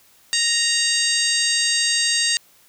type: harmonic tone with a mistuned harmonic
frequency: 932.3 Hz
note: A#5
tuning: in tune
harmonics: 2 / 3 / 4 / 5 / 6 / 7 / 8 / 9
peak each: -25 / -26 / -25 / -22 / -32 / -26 / -29 / -26 dBFS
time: 0.33-2.37 s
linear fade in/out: 0 ms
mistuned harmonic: 9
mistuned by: -16 cents
effects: white hiss -54 dBFS RMS until 2.68 s